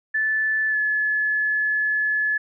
sine tone with pitch glide, 1747 to 1715 Hz, A6 to A6, -13 to -45 cents, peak -19 dBFS, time 0.14-2.38 s, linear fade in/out 10 ms, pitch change -32 cents, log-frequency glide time 0.69-0.77 s, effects none

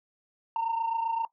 sine tone pair together, 908 / 935.7 Hz, A#5 / A#5, -46 / +6 cents, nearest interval minor second, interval 52 cents, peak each -25 / -31 dBFS, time 0.56-1.25 s, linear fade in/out 2 ms, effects noise-tail reverb RT60 0.1 s tail -18 dB re dry + tanh soft clip ceiling -23 dBFS

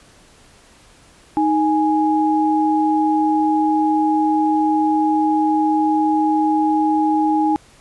sine tone pair together, 311.7 / 830.6 Hz, D#4 / G#5, +3 / 0 cents, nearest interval octave + perfect fourth, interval 1697 cents, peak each -16 / -17 dBFS, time 1.37-7.56 s, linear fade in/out 0 ms, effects pink hiss -49 dBFS RMS until 7.8 s + resampled to 24000 Hz

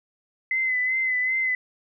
sine tone with vibrato, 2035 Hz, C7, 49 cents flat, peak -21 dBFS, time 0.51-1.55 s, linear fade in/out 2 ms, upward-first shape sine, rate 2.6 Hz, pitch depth 36 cents each way, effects none

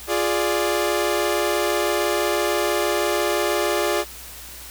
sawtooth chord, D diminished, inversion first, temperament equal, 349.2 / 415.3 / 587.3 Hz, F4 / Ab4 / D5, 0 / 0 / 0 cents, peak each -20 dBFS, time 0.07-4.05 s, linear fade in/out 50 ms, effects added 60 Hz sine -44 dBFS peak until 4.7 s + white hiss -39 dBFS RMS until 4.7 s

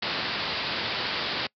white low-pass noise, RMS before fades -30 dBFS, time 0.02-1.47 s, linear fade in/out 5 ms, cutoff 4900 Hz, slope 96 dB/octave, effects noise-tail reverb RT60 0.1 s tail -25 dB re dry + high-pass 100 Hz 12 dB/octave

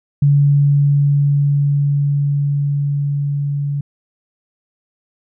sine tone with level ramp, 142.8 Hz, D3, 48 cents flat, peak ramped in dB -8 to -17 dBFS, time 0.22-3.81 s, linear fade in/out 5 ms, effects none

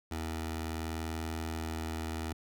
15% pulse tone with notch filter, 80.6 Hz, E2, 38 cents flat, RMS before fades -37 dBFS, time 0.11-2.33 s, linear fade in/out 5 ms, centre 170 Hz, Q 1.5, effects none

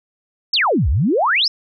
sine exponential two-way sweep, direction down then up, 5560 to 58.27 to 5560 Hz, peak -13 dBFS, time 0.53-1.48 s, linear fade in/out 5 ms, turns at 0.89 s, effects none

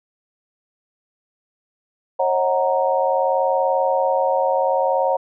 sine chord, D# minor seventh, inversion third, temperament equal with one note detuned, 541.7 / 622.3 / 740 / 932.3 Hz, C#5 / D#5 / F#5 / A#5, -40 / 0 / 0 / 0 cents, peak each -19 / -25 / -22 / -22 dBFS, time 2.19-5.17 s, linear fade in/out 10 ms, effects none

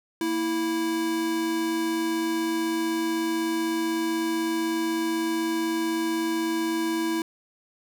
square tone pair together, 231.9 / 327.9 Hz, A#3 / E4, -9 / -9 cents, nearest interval tritone, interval 600 cents, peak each -36 / -25 dBFS, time 0.21-7.22 s, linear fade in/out 2 ms, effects none

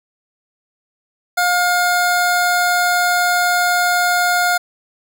square tone pair together, 712 / 1424 Hz, F5 / F6, +33 / +33 cents, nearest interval octave, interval 1200 cents, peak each -17 dBFS, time 1.37-4.58 s, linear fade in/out 10 ms, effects none

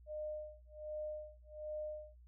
sine tone with tremolo, 609 Hz, D#5, 37 cents flat, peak -39 dBFS, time 0.06-2.18 s, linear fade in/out 50 ms, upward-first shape sine, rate 1.3 Hz, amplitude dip 100%, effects noise-tail reverb RT60 0.2 s tail -26 dB re dry + added 60 Hz sine -57 dBFS peak until 2.27 s

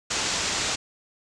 white low-pass noise, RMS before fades -27 dBFS, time 0.1-0.76 s, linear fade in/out 10 ms, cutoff 7600 Hz, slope 48 dB/octave, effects none

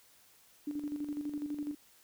sine tone with tremolo, 293.7 Hz, D4, in tune, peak -33 dBFS, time 0.67-1.75 s, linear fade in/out 5 ms, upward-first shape square, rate 12 Hz, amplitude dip 55%, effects white hiss -63 dBFS RMS until 2.03 s

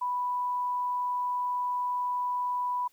sine tone, 987.8 Hz, B5, in tune, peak -27 dBFS, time 0.01-2.88 s, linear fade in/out 10 ms, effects white hiss -66 dBFS RMS until 2.92 s

